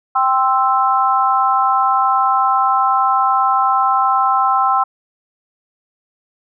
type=chord; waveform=sine; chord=C major; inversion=second; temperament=equal; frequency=784 / 1046.5 / 1318.5 Hz; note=G5 / C6 / E6; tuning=0 / 0 / 0 cents; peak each=-16 dBFS; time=0.15-4.84 s; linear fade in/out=10 ms; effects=none